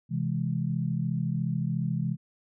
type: chord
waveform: sine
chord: C augmented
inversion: none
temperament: equal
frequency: 130.81 / 164.81 / 207.7 Hz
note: C3 / E3 / G#3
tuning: 0 / 0 / 0 cents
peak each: -30 / -29 / -33 dBFS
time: 0.09-2.17 s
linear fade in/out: 50 ms
effects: none